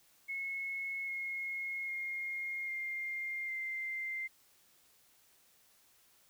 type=tone with pitch steps; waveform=sine; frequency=2183 / 2159 / 2136 / 2112 / 2089 Hz; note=C#7 / C#7 / C7 / C7 / C7; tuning=-27 / -46 / +35 / +16 / -3 cents; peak=-36 dBFS; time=0.28-4.28 s; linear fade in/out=20 ms; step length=800 ms; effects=white hiss -67 dBFS RMS until 6.29 s